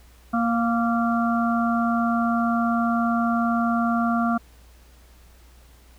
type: harmonic tone with a mistuned harmonic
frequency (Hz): 233.1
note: A#3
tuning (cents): 0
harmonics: 1 / 3 / 5 / 6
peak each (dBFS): -21 / -26 / -28 / -29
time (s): 0.33-4.38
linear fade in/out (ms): 10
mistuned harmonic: 6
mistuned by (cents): -22
effects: added 60 Hz sine -49 dBFS peak until 5.98 s + pink hiss -56 dBFS RMS until 5.98 s